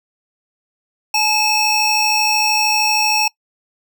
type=tone cluster; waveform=square; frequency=851 / 2606 / 5550 Hz; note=G#5 / E7 / F8; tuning=+42 / -20 / -12 cents; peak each=-19 dBFS; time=1.14-3.28 s; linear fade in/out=5 ms; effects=noise-tail reverb RT60 0.1 s tail -23 dB re dry